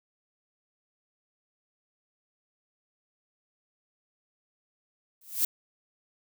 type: noise with exponential growth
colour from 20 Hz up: violet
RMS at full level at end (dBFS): -21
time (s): 5.21-5.45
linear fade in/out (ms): 5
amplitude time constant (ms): 52
effects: none